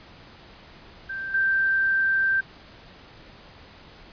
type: tone with level steps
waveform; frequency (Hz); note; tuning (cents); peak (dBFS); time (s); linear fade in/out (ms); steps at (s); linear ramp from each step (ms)
sine; 1568; G6; 0; -29 / -19; 1.09-2.41; 10; 1.34; 5
effects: pink hiss -48 dBFS RMS until 4.12 s + resampled to 11025 Hz